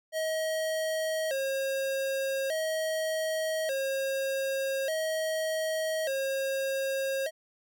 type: tone with vibrato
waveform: square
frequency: 585 Hz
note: D5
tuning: 7 cents flat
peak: -29 dBFS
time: 0.12-7.31 s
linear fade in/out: 50 ms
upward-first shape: square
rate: 0.42 Hz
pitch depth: 140 cents each way
effects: none